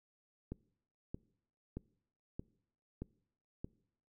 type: click train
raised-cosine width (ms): 3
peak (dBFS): -28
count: 6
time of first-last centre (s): 0.52-3.645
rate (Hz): 1.6
effects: noise-tail reverb RT60 0.7 s tail -23 dB re dry